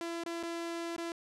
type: tone with dropouts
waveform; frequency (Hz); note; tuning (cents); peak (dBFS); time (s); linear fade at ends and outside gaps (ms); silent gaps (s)
sawtooth; 337.1; E4; +39; -32; 0.01-1.12; 1; 0.237-0.261 / 0.429-0.434 / 0.964-0.981
effects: low-pass 9000 Hz 12 dB/octave